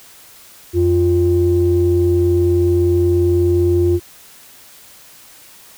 sine tone pair together, 89 / 349.3 Hz, F2 / F4, +33 / 0 cents, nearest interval 2 octaves, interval 2367 cents, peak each -15 / -12 dBFS, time 0.73-4 s, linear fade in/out 50 ms, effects tanh soft clip ceiling -4 dBFS + white hiss -43 dBFS RMS until 5.77 s

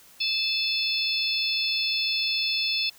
harmonic tone with a mistuned harmonic, 873 Hz, A5, 14 cents flat, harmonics 3 / 4 / 5 / 6, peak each -29 / -29 / -29 / -29 dBFS, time 0.2-2.9 s, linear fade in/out 10 ms, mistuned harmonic 5, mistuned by -21 cents, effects white hiss -53 dBFS RMS until 2.98 s

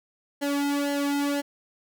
sawtooth tone with flanger, 284.8 Hz, C#4, 47 cents sharp, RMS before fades -26 dBFS, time 0.41-1.42 s, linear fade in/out 20 ms, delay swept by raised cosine 0.81 to 1.76 ms, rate 2 Hz, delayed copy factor -0.8, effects none

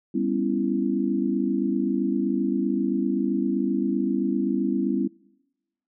sine chord, C# half-diminished seventh, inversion second, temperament just, 199.57 / 249.5 / 277.2 / 332.6 Hz, G3 / B3 / C#4 / E4, +31 / +18 / 0 / +16 cents, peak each -27 dBFS, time 0.14-5.08 s, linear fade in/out 10 ms, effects noise-tail reverb RT60 1.0 s tail -25 dB re dry

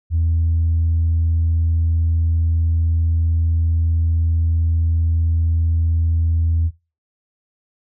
sine tone, 82.3 Hz, E2, 2 cents flat, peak -13 dBFS, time 0.1-6.71 s, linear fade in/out 50 ms, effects noise-tail reverb RT60 0.3 s tail -21 dB re dry + tanh soft clip ceiling -11 dBFS

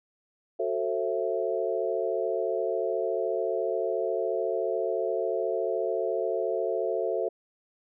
sine chord, F# half-diminished seventh, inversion none, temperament just, 370 / 444 / 532.8 / 666 Hz, F#4 / A4 / C5 / E5, 0 / +16 / +31 / +18 cents, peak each -32 / -30 / -32 / -31 dBFS, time 0.59-7.29 s, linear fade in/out 10 ms, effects none

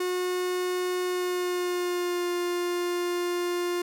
45% pulse tone with pitch glide, 362.6 to 352.3 Hz, F#4 to F4, -35 to +15 cents, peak -26 dBFS, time 0-3.82 s, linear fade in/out 5 ms, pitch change -50 cents, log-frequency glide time 1.03-2.3 s, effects none

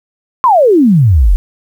sine exponential sweep, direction down, 1090 to 38.89 Hz, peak -4 dBFS, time 0.44-1.36 s, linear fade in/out 0 ms, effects 7-bit

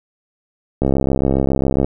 click train, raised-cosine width 2 ms, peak -3 dBFS, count 70, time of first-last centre 0.82-1.845 s, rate 67.3 Hz, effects none

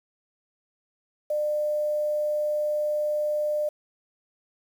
sine tone with quantisation, 600 Hz, D5, 37 cents sharp, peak -23 dBFS, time 1.3-3.69 s, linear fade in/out 5 ms, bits 8, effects none

